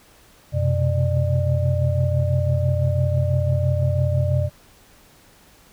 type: tone cluster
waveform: sine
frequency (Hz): 90.8 / 127.7 / 133.7 / 597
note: F#2 / C3 / C3 / D5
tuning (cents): -32 / -42 / +38 / +28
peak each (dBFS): -20 / -20 / -27 / -26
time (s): 0.52-4.5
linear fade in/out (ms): 50
effects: tanh soft clip ceiling -7 dBFS + pink hiss -52 dBFS RMS until 5.72 s